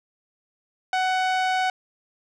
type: tone with low-pass filter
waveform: sawtooth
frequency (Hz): 746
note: F#5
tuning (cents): +14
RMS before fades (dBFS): -23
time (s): 0.93-1.7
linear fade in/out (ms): 2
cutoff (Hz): 4400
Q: 0.61
effects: none